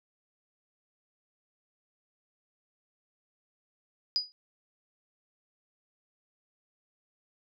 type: tone with exponential decay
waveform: sine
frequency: 4925 Hz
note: D#8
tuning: 19 cents flat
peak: -21 dBFS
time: 4.16-4.32 s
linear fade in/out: 0 ms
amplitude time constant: 34 ms
effects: none